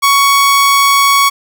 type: tone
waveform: sawtooth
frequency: 1116 Hz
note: C#6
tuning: 11 cents sharp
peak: -3 dBFS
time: 0.02-1.3 s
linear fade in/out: 20 ms
effects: none